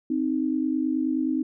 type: tone pair together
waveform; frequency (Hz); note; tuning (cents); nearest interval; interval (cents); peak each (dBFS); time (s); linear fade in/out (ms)
sine; 261.6 / 311.1; C4 / D#4; 0 / 0; minor third; 300; -25; 0.1-1.43; 5
effects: none